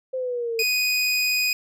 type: exponential sweep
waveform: sine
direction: down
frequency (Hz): 523.3 to 444.7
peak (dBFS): -24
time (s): 0.13-0.63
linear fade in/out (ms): 10
type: tone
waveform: 25% pulse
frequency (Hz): 2489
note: D#7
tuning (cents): 0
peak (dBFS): -16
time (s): 0.59-1.53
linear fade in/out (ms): 2
effects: none